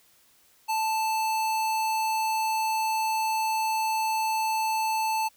square tone, 880 Hz, A5, in tune, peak -25 dBFS, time 0.68-5.29 s, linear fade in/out 20 ms, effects white hiss -61 dBFS RMS until 5.36 s

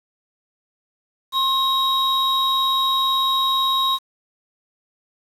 triangle tone pair together, 1068 / 3806 Hz, C6 / A#7, +35 / +35 cents, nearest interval octave + minor seventh, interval 2200 cents, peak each -18 dBFS, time 1.32-3.99 s, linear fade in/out 50 ms, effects resampled to 32000 Hz + 7-bit

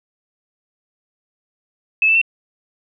sine tone with pitch steps, 2600 / 2647 / 2695 Hz, E7 / E7 / E7, -24 / +7 / +38 cents, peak -11 dBFS, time 2.02-2.215 s, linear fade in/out 2 ms, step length 65 ms, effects none

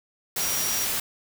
sine tone in noise, 5720 Hz, F8, 41 cents sharp, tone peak -29 dBFS, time 0.4-0.85 s, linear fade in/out 5 ms, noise white, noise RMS -27 dBFS, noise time 0.36-1 s, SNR -5 dB, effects none

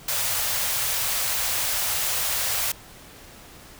white band-stop noise, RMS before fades -25 dBFS, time 0.08-2.72 s, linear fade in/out 5 ms, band 130 to 490 Hz, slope 48 dB/octave, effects pink hiss -46 dBFS RMS until 3.79 s

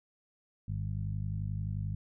harmonic tone with a mistuned harmonic, 51.4 Hz, G#1, 17 cents flat, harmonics 1 / 2 / 3 / 4, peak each -40 / -34 / -39 / -46 dBFS, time 0.68-1.95 s, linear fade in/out 5 ms, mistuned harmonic 4, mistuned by -32 cents, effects none

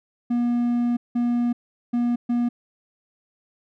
triangle tone bursts at uneven times, 240 Hz, B3, 49 cents flat, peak -17 dBFS, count 4, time 0.3-0.97 / 1.15-1.53 / 1.93-2.16 / 2.29-2.49 s, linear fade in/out 10 ms, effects none

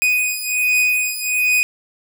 45% pulse beating tone pair, 2489 / 2490.3 Hz, D#7 / D#7, 0 / +1 cents, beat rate 1.3 Hz, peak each -18 / -19 dBFS, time 0.02-1.63 s, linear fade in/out 0 ms, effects none

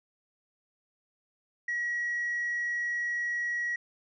sine tone, 1914 Hz, A#6, 45 cents sharp, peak -27 dBFS, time 1.68-3.76 s, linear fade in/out 5 ms, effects tanh soft clip ceiling -26 dBFS

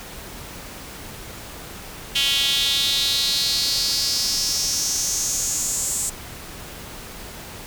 sawtooth tone with high-pass filter sweep, 277.2 Hz, C#4, in tune, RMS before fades -22 dBFS, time 2.15-6.1 s, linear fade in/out 10 ms, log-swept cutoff 3100 to 7800 Hz, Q 4.9, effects pink hiss -37 dBFS RMS until 7.66 s

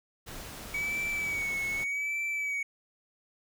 pink noise, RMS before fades -43 dBFS, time 0.26-1.85 s, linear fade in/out 20 ms
triangle tone with vibrato, 2262 Hz, C#7, 34 cents sharp, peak -28 dBFS, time 0.74-2.63 s, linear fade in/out 5 ms, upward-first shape sine, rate 0.84 Hz, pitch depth 53 cents each way
effects none

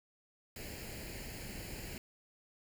pink noise with comb filter, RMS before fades -45 dBFS, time 0.56-1.98 s, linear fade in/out 2 ms, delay 0.42 ms, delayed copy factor +0.7, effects none

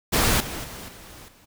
pink noise with level steps, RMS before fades -20 / -33 / -38 / -44 / -54 dBFS, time 0.12-1.46 s, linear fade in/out 20 ms, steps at 0.4 / 0.64 / 0.88 / 1.28 s, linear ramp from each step 5 ms, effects none

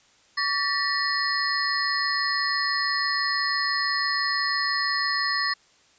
sine tone cluster, 1136 / 1785 / 1931 / 4288 / 5080 Hz, C#6 / A6 / B6 / C8 / D#8, +42 / +24 / -39 / +42 / +35 cents, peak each -29 dBFS, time 0.37-5.54 s, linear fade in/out 10 ms, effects white hiss -59 dBFS RMS until 5.98 s + resampled to 16000 Hz

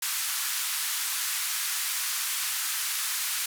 white band-pass noise, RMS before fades -30 dBFS, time 0.02-3.46 s, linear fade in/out 5 ms, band 1100 to 14000 Hz, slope 24 dB/octave, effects none

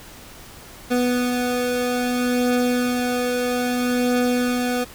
25% pulse beating tone pair, 246.3 / 246.91 Hz, B3 / B3, -5 / 0 cents, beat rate 0.61 Hz, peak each -24 / -16 dBFS, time 0.9-4.85 s, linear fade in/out 20 ms, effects pink hiss -42 dBFS RMS until 4.94 s

